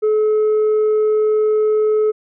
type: tone with tanh clipping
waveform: sine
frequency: 429.2 Hz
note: A4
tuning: 43 cents flat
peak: -13 dBFS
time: 0.02-2.12 s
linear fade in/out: 20 ms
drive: 2 dB
effects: none